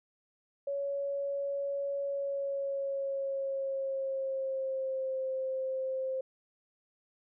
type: tone with pitch glide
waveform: sine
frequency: 560 to 525.5 Hz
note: C#5 to C5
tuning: +18 to +7 cents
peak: -31 dBFS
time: 0.67-6.21 s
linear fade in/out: 5 ms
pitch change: -111 cents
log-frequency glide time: 2.03-5.22 s
effects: none